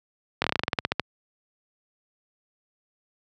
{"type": "slowing click train", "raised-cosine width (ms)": 0.3, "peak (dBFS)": -6, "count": 14, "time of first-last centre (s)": [0.42, 0.997], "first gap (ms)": 22, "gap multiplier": 1.11, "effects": ["high-pass 80 Hz 12 dB/octave"]}